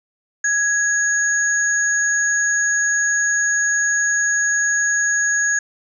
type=tone pair together; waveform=sine; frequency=1661.2 / 6670 Hz; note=G#6 / G#8; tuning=0 / +7 cents; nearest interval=2 octaves; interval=2407 cents; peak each=-17 / -20 dBFS; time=0.44-5.59 s; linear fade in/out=5 ms; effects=none